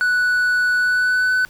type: tone with pitch glide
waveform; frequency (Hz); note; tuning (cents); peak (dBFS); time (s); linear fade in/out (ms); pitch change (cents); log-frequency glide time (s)
triangle; 1480 to 1504.1; F#6 to F#6; 0 to +28; -13; 0.01-1.45; 0; +28; 0.78-1.33
effects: pink hiss -48 dBFS RMS until 1.49 s